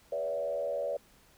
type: tone with frequency modulation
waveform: sine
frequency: 570 Hz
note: C#5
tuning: 48 cents sharp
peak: -30 dBFS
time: 0.12-0.97 s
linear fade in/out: 5 ms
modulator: 81 Hz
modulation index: 0.97
effects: pink hiss -62 dBFS RMS until 1.37 s